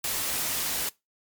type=noise; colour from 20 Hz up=white; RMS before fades=-29 dBFS; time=0.04-0.89 s; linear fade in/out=2 ms; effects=noise-tail reverb RT60 0.2 s tail -21 dB re dry + MP3 96 kbps